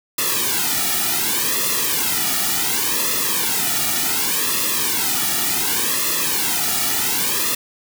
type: noise with flanger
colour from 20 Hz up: white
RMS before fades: -20 dBFS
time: 0.18-7.55 s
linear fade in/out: 5 ms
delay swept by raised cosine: 1.3 to 1.94 ms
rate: 0.68 Hz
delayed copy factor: -1
effects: none